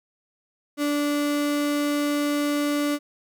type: tone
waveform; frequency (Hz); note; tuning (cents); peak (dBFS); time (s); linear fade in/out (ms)
35% pulse; 291.3; D4; -14; -20; 0.77-2.99; 50
effects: none